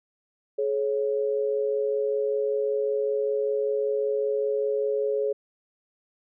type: tone pair together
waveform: sine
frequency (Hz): 424.8 / 550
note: G#4 / C#5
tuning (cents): +39 / -14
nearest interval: major third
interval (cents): 447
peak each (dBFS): -24 / -28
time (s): 0.58-5.33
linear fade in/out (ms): 10
effects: none